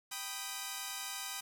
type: chord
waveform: 5% pulse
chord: G augmented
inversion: none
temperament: equal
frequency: 784 / 987.8 / 1244.5 Hz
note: G5 / B5 / D#6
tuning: 0 / 0 / 0 cents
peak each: -32 dBFS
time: 0.11-1.41 s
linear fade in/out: 10 ms
effects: 10-bit